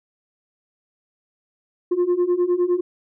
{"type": "beating tone pair", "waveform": "sine", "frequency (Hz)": [349.2, 359], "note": ["F4", "F4"], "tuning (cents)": [0, 48], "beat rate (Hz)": 9.8, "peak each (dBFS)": [-19, -17], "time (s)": [1.91, 2.81], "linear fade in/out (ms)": 10, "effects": ["tanh soft clip ceiling -14 dBFS"]}